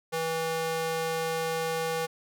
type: tone with high-pass filter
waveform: square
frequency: 162.7 Hz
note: E3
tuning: 22 cents flat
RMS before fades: -30 dBFS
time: 0.12-2.07 s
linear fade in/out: 20 ms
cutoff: 460 Hz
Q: 1.2
effects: none